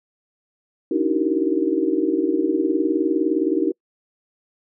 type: tone cluster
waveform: sine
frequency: 284.6 / 304.1 / 323.6 / 382.2 / 466.2 Hz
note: C#4 / D#4 / E4 / G4 / A#4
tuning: +46 / -40 / -32 / -44 / 0 cents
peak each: -25 / -25 / -21 / -23 / -27 dBFS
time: 0.91-3.72 s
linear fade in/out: 5 ms
effects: noise-tail reverb RT60 0.1 s tail -26 dB re dry